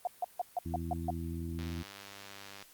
sine tone bursts, 716 Hz, F5, 43 cents sharp, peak -29 dBFS, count 7, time 0.05-1.104 s, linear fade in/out 2 ms, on 22 ms, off 150 ms
harmonic tone, 83.4 Hz, E2, 21 cents sharp, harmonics 1 / 2 / 3 / 4, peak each -38 / -41 / -43 / -44 dBFS, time 0.65-1.83 s, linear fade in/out 10 ms
click train, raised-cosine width 0.2 ms, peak -29 dBFS, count 104, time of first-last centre 1.59-2.625 s, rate 99.5 Hz
effects white hiss -59 dBFS RMS until 2.73 s + Opus 32 kbps

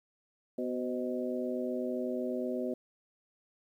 harmonic tone with a mistuned harmonic, 124.4 Hz, B2, 13 cents sharp, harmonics 2 / 3 / 4 / 5, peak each -35 / -37 / -38 / -39 dBFS, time 0.58-2.74 s, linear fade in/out 5 ms, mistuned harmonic 4, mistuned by +56 cents, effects 11-bit

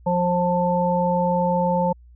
harmonic tone, 177.2 Hz, F3, 25 cents sharp, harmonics 1 / 3 / 5, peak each -22 / -22 / -22 dBFS, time 0.06-1.93 s, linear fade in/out 10 ms, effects added 60 Hz sine -45 dBFS peak until 2.15 s

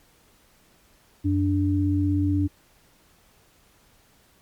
sine tone pair together, 91.9 / 292.1 Hz, F#2 / D4, -11 / -9 cents, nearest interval octave + minor sixth, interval 2002 cents, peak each -22 / -22 dBFS, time 1.24-2.48 s, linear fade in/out 20 ms, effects pink hiss -59 dBFS RMS until 4.41 s + MP3 96 kbps

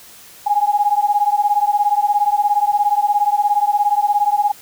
sine beating tone pair, 817 / 834 Hz, G#5 / G#5, -29 / +7 cents, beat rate 17 Hz, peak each -16 dBFS, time 0.46-4.52 s, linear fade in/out 10 ms, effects white hiss -42 dBFS RMS until 4.61 s

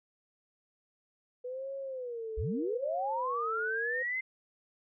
sine tone with vibrato, 490 Hz, B4, 14 cents flat, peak -36 dBFS, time 1.44-4.03 s, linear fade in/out 10 ms, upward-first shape sine, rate 0.8 Hz, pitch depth 190 cents each way
sine linear sweep, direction up, 39.72 to 2093 Hz, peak -31 dBFS, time 2.37-4.21 s, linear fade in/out 10 ms
effects none

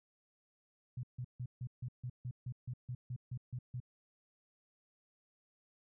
sine tone bursts, 124.2 Hz, B2, 10 cents sharp, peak -38 dBFS, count 14, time 0.97-3.802 s, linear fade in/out 5 ms, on 63 ms, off 150 ms, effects none

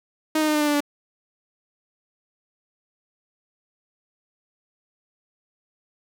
sawtooth tone with pitch steps, 311.9 / 308.1 / 304.4 / 300.8 / 297.1 / 293.5 / 290 Hz, D#4 / D#4 / D#4 / D4 / D4 / D4 / D4, +4 / -17 / -38 / +42 / +20 / -1 / -22 cents, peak -15 dBFS, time 0.35-0.805 s, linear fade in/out 5 ms, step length 65 ms, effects none

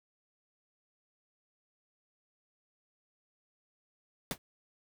pink noise with exponential decay, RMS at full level -30 dBFS, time 4.31-4.38 s, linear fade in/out 1 ms, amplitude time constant 15 ms, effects none

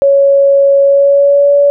sine tone with pitch glide, 556 to 570 Hz, C#5 to C#5, +5 to +48 cents, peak -4 dBFS, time 0.02-1.7 s, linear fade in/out 0 ms, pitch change +43 cents, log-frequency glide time 0.82-1.53 s, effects none

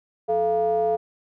triangle ring-modulated tone, 127.9 Hz, C3, 39 cents flat, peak -14 dBFS, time 0.28-0.97 s, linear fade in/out 20 ms, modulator 562 Hz, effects none

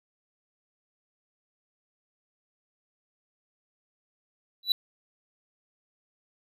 triangle tone with exponential growth, 3951 Hz, B7, in tune, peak -14 dBFS, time 4.63-4.72 s, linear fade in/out 2 ms, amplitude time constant 19 ms, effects none

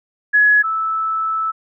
sine tone pair in turn, 1686 / 1311.5 Hz, G#6 / E6, +26 / -9 cents, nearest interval major third, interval 435 cents, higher first, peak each -9 / -17 dBFS, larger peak first, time 0.33-0.63 / 0.63-1.52 s, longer second, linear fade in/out 20 ms, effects none

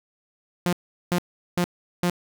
sawtooth tone bursts, 176.4 Hz, F3, 18 cents sharp, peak -16 dBFS, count 4, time 0.66-2.098 s, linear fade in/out 0 ms, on 67 ms, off 390 ms, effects none

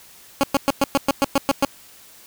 15% pulse tone bursts, 277.2 Hz, C#4, in tune, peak -8 dBFS, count 10, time 0.41-1.65 s, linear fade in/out 0 ms, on 25 ms, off 110 ms, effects white hiss -47 dBFS RMS until 2.26 s

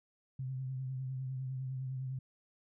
sine tone with vibrato, 130.81 Hz, C3, in tune, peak -36 dBFS, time 0.39-2.19 s, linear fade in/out 5 ms, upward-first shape triangle, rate 9.9 Hz, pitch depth 44 cents each way, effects none

